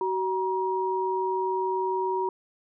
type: tone pair together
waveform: sine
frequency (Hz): 377 / 950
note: F#4 / A#5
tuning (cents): +32 / +33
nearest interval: octave + major third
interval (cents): 1601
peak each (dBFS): -27 / -27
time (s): 0.01-2.29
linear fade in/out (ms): 2
effects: none